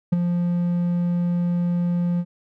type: tone with ADSR envelope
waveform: triangle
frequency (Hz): 174.61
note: F3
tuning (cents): 0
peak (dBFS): -10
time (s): 0.12-2.25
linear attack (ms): 10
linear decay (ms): 16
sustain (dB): -7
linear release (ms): 56
effects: none